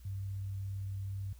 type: tone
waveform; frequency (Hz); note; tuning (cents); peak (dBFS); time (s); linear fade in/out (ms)
sine; 97.8; G2; -4; -36; 0.05-1.33; 5
effects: added 60 Hz sine -51 dBFS peak until 1.39 s + white hiss -66 dBFS RMS until 1.39 s